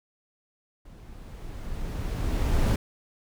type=noise with level ramp; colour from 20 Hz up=brown; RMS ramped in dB=-47 to -20 dBFS; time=0.85-2.76 s; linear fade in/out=5 ms; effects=none